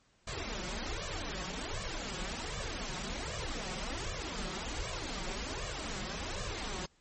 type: noise with flanger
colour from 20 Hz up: pink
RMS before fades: -38 dBFS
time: 0.27-6.86 s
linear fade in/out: 5 ms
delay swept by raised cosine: 1.7 to 5.5 ms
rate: 1.3 Hz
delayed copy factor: +0.9
effects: pink hiss -69 dBFS RMS until 7 s + MP3 32 kbps